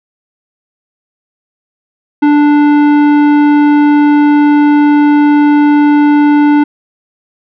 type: tone with tanh clipping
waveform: sine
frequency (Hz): 293.7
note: D4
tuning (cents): 0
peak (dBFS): -6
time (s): 2.22-6.64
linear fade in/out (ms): 10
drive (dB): 14
effects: none